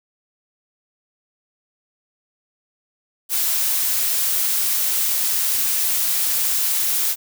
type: noise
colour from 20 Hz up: blue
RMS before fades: -20 dBFS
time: 3.29-7.16 s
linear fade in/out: 50 ms
effects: none